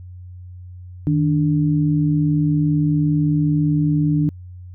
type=tone pair together; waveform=sine; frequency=155.1 / 292.8 Hz; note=D#3 / D4; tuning=-5 / -5 cents; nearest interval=major seventh; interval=1100 cents; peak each=-16 / -19 dBFS; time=1.07-4.29 s; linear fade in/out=0 ms; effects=added 90 Hz sine -34 dBFS peak until 4.74 s